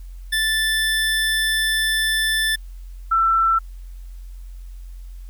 25% pulse / sine tone pair in turn, 1760 / 1337.5 Hz, A6 / E6, 0 / +25 cents, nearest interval perfect fourth, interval 475 cents, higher first, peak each -14 dBFS, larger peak neither, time 0.32-2.56 / 3.11-3.59 s, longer first, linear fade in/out 10 ms, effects added 44 Hz sine -33 dBFS peak until 5.29 s + white hiss -58 dBFS RMS until 5.29 s

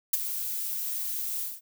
violet noise with ADSR envelope, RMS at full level -21 dBFS, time 0.13-1.61 s, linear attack 6 ms, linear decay 27 ms, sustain -11 dB, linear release 190 ms, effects none

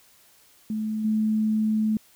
sine tone with level steps, 216.6 Hz, A3, 27 cents flat, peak -25 / -20 dBFS, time 0.7-1.97 s, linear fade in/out 2 ms, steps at 1.04 s, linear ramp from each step 10 ms, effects white hiss -57 dBFS RMS until 2.15 s

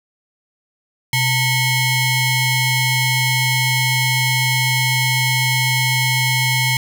sawtooth ring-modulated tone, 1032 Hz, C6, 24 cents flat, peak -8 dBFS, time 1.13-6.77 s, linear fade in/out 2 ms, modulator 1160 Hz, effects none

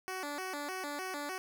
10% pulse tone with vibrato, 329.6 Hz, E4, in tune, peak -29 dBFS, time 0.08-1.38 s, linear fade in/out 0 ms, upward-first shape square, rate 3.3 Hz, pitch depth 220 cents each way, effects none

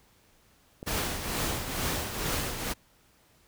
click, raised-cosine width 2 ms, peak -25 dBFS, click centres 0.829 s
pink noise with tremolo, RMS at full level -29 dBFS, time 0.86-2.74 s, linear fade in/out 20 ms, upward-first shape triangle, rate 2.2 Hz, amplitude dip 60%
effects pink hiss -63 dBFS RMS until 3.47 s

